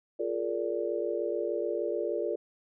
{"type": "chord", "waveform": "sine", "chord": "Bb dominant seventh", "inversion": "second", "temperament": "just", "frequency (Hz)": [349.6, 419.5, 466.2, 582.7], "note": ["F4", "Ab4", "Bb4", "D5"], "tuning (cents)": [2, 17, 0, -14], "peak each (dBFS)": -34, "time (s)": [0.19, 2.36], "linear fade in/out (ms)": 10, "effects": []}